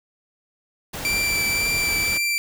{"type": "noise", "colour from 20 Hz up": "pink", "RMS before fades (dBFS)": -31, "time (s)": [0.93, 2.18], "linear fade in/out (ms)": 10}
{"type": "tone with vibrato", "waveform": "sawtooth", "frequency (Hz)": 2341, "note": "D7", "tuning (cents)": -6, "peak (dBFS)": -17, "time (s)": [1.05, 2.38], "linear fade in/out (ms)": 0, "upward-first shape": "triangle", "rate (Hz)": 1.9, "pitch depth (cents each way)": 13}
{"effects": []}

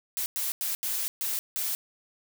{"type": "noise bursts at uneven times", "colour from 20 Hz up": "blue", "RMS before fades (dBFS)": -30, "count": 6, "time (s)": [[0.17, 0.26], [0.36, 0.52], [0.61, 0.75], [0.83, 1.08], [1.21, 1.39], [1.56, 1.75]], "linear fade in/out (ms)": 0, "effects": []}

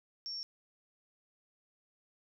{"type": "tone", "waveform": "sine", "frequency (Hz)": 5480, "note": "F8", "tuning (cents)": -34, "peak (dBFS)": -38, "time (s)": [0.26, 0.43], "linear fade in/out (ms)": 0, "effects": []}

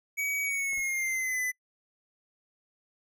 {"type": "tone with pitch glide", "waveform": "square", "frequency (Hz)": [2266, 2007], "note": ["C#7", "B6"], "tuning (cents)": [37, 27], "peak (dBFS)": -29, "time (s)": [0.17, 1.52], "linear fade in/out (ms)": 20, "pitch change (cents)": -210, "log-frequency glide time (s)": [0.43, 1.41]}
{"type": "click", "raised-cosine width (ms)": 1, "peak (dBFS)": -37, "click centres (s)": 0.732}
{"type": "noise with exponential decay", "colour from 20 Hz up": "brown", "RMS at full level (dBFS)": -40, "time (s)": [0.77, 0.86], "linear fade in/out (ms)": 5, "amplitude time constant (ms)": 19}
{"effects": ["noise-tail reverb RT60 0.1 s tail -23 dB re dry"]}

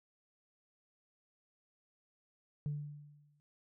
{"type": "tone with exponential decay", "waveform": "sine", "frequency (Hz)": 146.83, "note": "D3", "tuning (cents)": 0, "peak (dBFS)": -31, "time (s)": [2.66, 3.4], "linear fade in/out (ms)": 0, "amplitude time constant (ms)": 160, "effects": ["noise-tail reverb RT60 0.1 s tail -26 dB re dry", "tanh soft clip ceiling -31 dBFS"]}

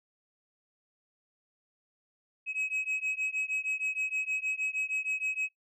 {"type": "beating tone pair", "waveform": "sine", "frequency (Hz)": [2548, 2554.4], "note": ["D#7", "D#7"], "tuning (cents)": [41, 45], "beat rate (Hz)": 6.4, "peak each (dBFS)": -31, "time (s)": [2.46, 5.49], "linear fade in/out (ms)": 50, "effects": ["noise-tail reverb RT60 0.1 s tail -17 dB re dry", "tanh soft clip ceiling -27 dBFS"]}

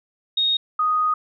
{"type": "tone pair in turn", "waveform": "sine", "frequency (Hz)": [3729, 1244.4], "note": ["A#7", "D#6"], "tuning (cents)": [0, 0], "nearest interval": "octave + perfect fifth", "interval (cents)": 1900, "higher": "first", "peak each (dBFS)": -17, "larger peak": "neither", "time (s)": [[0.37, 0.57], [0.79, 1.14]], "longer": "second", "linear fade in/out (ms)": 5, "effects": []}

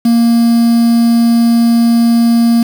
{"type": "tone with quantisation", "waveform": "triangle", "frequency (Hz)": 233.1, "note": "A#3", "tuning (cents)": 0, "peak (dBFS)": -4, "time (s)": [0.05, 2.63], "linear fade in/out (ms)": 5, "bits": 4, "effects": []}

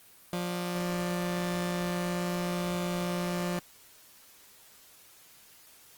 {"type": "tone pair together", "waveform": "sawtooth", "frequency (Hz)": [176.74, 589], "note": ["F3", "D5"], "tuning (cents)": [21, 5], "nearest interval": "octave + major sixth", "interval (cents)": 2084, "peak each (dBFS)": [-26, -34], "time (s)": [0.33, 3.59], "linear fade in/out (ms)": 0, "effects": ["white hiss -56 dBFS RMS until 5.97 s", "Opus 24 kbps"]}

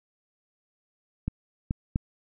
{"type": "clicks", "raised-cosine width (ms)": 5, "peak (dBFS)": [-15, -14, -12], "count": 3, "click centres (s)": [1.28, 1.709, 1.959], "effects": []}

